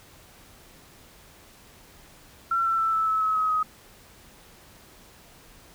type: tone with pitch steps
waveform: sine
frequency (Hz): 1355 / 1341 / 1327.1 / 1313.4 / 1299.8 / 1286.4 / 1273.1 / 1259.9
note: E6 / E6 / E6 / E6 / E6 / E6 / D#6 / D#6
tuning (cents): +47 / +29 / +11 / -7 / -25 / -43 / +39 / +21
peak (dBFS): -21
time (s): 2.51-3.63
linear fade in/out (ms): 5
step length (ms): 140
effects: pink hiss -52 dBFS RMS until 5.74 s